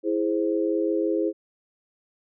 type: chord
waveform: sine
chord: E augmented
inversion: none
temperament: equal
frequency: 329.6 / 415.3 / 523.3 Hz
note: E4 / G#4 / B#4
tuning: 0 / 0 / 0 cents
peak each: -24 / -26 / -28 dBFS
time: 0.03-1.33 s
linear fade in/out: 50 ms
effects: none